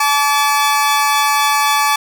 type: tone pair together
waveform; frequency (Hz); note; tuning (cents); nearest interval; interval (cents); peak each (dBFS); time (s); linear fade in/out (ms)
sawtooth; 862.3 / 1151; A5 / D6; -35 / -35; perfect fourth; 500; -11; 0-1.96; 5
effects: none